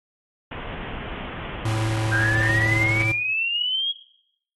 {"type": "low-pass noise", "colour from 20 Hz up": "pink", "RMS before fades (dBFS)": -33, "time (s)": [0.51, 3.04], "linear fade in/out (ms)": 5, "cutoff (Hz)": 3300, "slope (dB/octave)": 96}
{"type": "tone", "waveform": "square", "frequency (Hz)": 110, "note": "A2", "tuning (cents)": 0, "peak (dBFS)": -22, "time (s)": [1.65, 3.12], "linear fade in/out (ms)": 5}
{"type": "exponential sweep", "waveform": "sine", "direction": "up", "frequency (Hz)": [1568, 3322], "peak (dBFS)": -21, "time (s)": [2.11, 3.93], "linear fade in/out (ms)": 20}
{"effects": ["noise-tail reverb RT60 0.7 s tail -17 dB re dry", "AAC 32 kbps"]}